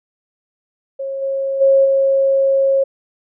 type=tone with level steps; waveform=sine; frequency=543 Hz; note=C#5; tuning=36 cents flat; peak=-21 / -17 / -8 / -11 dBFS; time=0.99-2.84 s; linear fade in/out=10 ms; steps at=1.21 / 1.6 / 1.84 s; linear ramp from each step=20 ms; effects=none